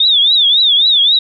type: tone with vibrato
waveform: sine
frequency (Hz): 3588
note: A7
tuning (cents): +33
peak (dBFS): -7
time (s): 0-1.19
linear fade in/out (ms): 5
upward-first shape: triangle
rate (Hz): 3.7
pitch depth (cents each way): 180
effects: none